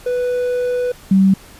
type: tone pair in turn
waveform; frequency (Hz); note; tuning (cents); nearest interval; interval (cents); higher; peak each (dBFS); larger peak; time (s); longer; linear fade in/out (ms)
triangle / sine; 494.1 / 192.49; B4 / G3; +1 / -31; octave + major third; 1632; first; -14 / -8; second; 0.06-0.92 / 1.11-1.34; first; 5
effects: pink hiss -42 dBFS RMS until 1.59 s + resampled to 32000 Hz